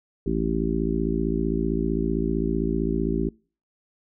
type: harmonic tone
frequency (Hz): 55.5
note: A1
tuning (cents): +16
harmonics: 1 / 3 / 4 / 5 / 6 / 7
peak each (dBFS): -29 / -29 / -29 / -29 / -29 / -29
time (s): 0.26-3.29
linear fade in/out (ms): 5
effects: noise-tail reverb RT60 0.4 s tail -26 dB re dry